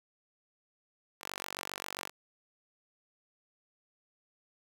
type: tone with high-pass filter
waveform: sawtooth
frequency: 47.48 Hz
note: F#1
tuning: 45 cents sharp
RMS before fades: -43 dBFS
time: 1.2-2.11 s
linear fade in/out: 50 ms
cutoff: 910 Hz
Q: 0.64
effects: 10-bit